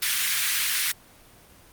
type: high-pass noise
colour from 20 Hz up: pink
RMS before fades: -24 dBFS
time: 0.02-0.92 s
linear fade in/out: 5 ms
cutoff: 1700 Hz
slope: 24 dB/octave
effects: pink hiss -52 dBFS RMS until 1.72 s + Opus 24 kbps